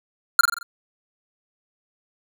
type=tone with echo; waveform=square; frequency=1396.9 Hz; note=F6; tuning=in tune; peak=-9 dBFS; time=0.39-0.41 s; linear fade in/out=2 ms; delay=44 ms; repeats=5; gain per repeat=-5 dB; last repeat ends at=0.63 s; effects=none